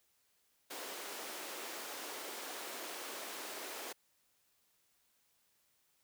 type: high-pass noise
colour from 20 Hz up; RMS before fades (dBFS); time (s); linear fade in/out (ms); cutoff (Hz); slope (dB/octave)
pink; -45; 0.7-3.93; 10; 330; 24
effects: white hiss -75 dBFS RMS until 6.03 s